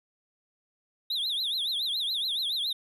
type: tone with vibrato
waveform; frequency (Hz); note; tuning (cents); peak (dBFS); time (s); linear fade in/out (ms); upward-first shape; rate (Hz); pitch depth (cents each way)
triangle; 3669; A#7; -28; -26; 1.1-2.73; 5; triangle; 7.1; 240
effects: none